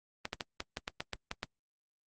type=clicks; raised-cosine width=0.2 ms; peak=-17 dBFS; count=10; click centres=0.254 / 0.331 / 0.408 / 0.604 / 0.771 / 0.879 / 1.005 / 1.133 / 1.314 / 1.431 s; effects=Opus 24 kbps